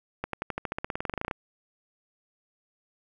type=accelerating click train; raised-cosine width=0.5 ms; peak=-15 dBFS; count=20; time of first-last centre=0.24-1.312 s; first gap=93 ms; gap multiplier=0.94; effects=9-bit